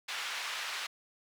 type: band-pass noise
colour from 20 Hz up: white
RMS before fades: -38 dBFS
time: 0.08-0.87 s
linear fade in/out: 10 ms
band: 1100 to 3300 Hz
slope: 12 dB/octave
effects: none